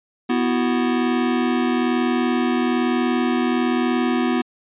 square chord, B suspended fourth, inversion none, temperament just, 246.9 / 329.3 / 370.4 Hz, B3 / E4 / F#4, 0 / -2 / +2 cents, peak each -20 / -25 / -26 dBFS, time 0.29-4.42 s, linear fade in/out 10 ms, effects resampled to 8000 Hz

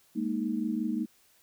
sine chord, Ab suspended second, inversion none, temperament equal, 207.7 / 233.1 / 311.1 Hz, Ab3 / Bb3 / Eb4, 0 / 0 / 0 cents, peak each -33 / -31 / -33 dBFS, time 0.15-1.06 s, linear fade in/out 20 ms, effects white hiss -64 dBFS RMS until 1.42 s

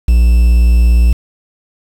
triangle tone with quantisation, 58.7 Hz, A#1, 13 cents sharp, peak -3 dBFS, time 0.08-1.13 s, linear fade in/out 5 ms, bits 5, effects none

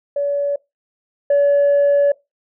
sine tone pair in turn, 570 / 570 Hz, C#5 / C#5, +48 / +48 cents, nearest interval unison, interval 0 cents, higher neither, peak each -16 / -9 dBFS, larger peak second, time 0.16-0.56 / 1.3-2.12 s, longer second, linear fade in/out 5 ms, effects noise-tail reverb RT60 0.2 s tail -22 dB re dry + tanh soft clip ceiling -9 dBFS

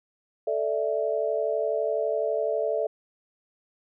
sine chord, A suspended fourth, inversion none, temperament equal, 440 / 587.3 / 659.3 Hz, A4 / D5 / E5, 0 / 0 / 0 cents, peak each -28 dBFS, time 0.47-2.87 s, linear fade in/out 5 ms, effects none

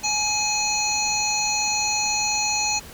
harmonic tone with a mistuned harmonic, 842 Hz, G#5, 24 cents sharp, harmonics 1 / 3 / 5 / 7 / 8, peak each -27 / -27 / -27 / -27 / -27 dBFS, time 0.03-2.8 s, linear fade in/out 20 ms, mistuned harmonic 7, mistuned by +18 cents, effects pink hiss -42 dBFS RMS until 2.93 s

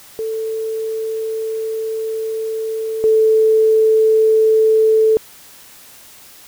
sine tone pair in turn, 442.8 / 439.2 Hz, A4 / A4, +11 / -3 cents, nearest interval unison, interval 14 cents, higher first, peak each -19 / -9 dBFS, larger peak second, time 0.19-3.04 / 3.04-5.17 s, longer first, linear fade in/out 0 ms, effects white hiss -42 dBFS RMS until 6.47 s

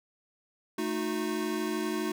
square chord, D# diminished, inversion second, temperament equal with one note detuned, 220 / 311.1 / 363.6 Hz, A3 / D#4 / F#4, 0 / 0 / -30 cents, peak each -36 / -34 / -34 dBFS, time 0.78-2.12 s, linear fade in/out 5 ms, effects none

